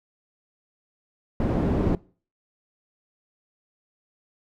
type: low-pass noise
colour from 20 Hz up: white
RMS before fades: -23 dBFS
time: 1.4-1.95 s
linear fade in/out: 2 ms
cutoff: 320 Hz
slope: 12 dB/octave
effects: noise-tail reverb RT60 0.4 s tail -22 dB re dry